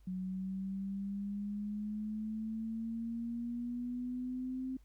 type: exponential sweep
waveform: sine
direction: up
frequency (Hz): 184 to 261.6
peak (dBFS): -36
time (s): 0.07-4.77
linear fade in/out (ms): 5
effects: added 50 Hz sine -58 dBFS peak until 4.84 s + pink hiss -75 dBFS RMS until 4.84 s